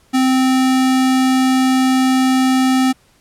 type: tone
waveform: square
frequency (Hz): 260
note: C4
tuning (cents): -11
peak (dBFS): -12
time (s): 0.13-2.93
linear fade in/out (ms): 20
effects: pink hiss -54 dBFS RMS until 3.2 s + low-pass 12000 Hz 12 dB/octave